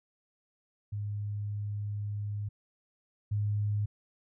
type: tone pair in turn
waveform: sine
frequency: 103.3 / 103.89 Hz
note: G#2 / G#2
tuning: -9 / +1 cents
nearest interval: unison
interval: 10 cents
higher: second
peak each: -32 / -27 dBFS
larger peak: second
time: 0.92-2.49 / 3.31-3.86 s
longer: first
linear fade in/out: 10 ms
effects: none